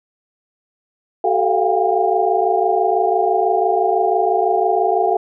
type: tone cluster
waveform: sine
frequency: 380.7 / 439.1 / 691 / 717 / 801 Hz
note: F#4 / A4 / F5 / F5 / G5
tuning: +49 / -4 / -19 / +45 / +37 cents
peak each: -20 dBFS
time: 1.24-5.17 s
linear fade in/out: 5 ms
effects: none